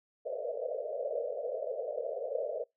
white band-pass noise, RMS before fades -36 dBFS, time 0.25-2.64 s, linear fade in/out 10 ms, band 450 to 640 Hz, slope 96 dB/octave, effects noise-tail reverb RT60 0.2 s tail -26 dB re dry

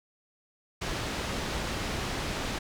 pink low-pass noise, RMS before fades -33 dBFS, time 0.81-2.59 s, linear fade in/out 10 ms, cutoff 5800 Hz, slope 12 dB/octave, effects none

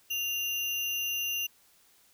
sine tone with sample-and-hold, 2794 Hz, F7, in tune, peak -29 dBFS, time 0.1-1.47 s, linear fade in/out 10 ms, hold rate 8820 Hz, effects white hiss -63 dBFS RMS until 2.13 s

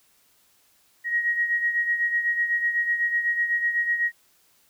sine beating tone pair, 1889 / 1897 Hz, A#6 / A#6, +22 / +30 cents, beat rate 8 Hz, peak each -22 / -29 dBFS, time 1.04-4.12 s, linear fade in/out 50 ms, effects white hiss -62 dBFS RMS until 4.69 s

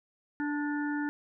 harmonic tone with a mistuned harmonic, 293.7 Hz, D4, in tune, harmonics 1 / 3 / 5 / 6, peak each -30 / -40 / -39 / -41 dBFS, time 0.4-1.09 s, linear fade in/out 0 ms, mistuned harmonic 5, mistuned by -20 cents, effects none

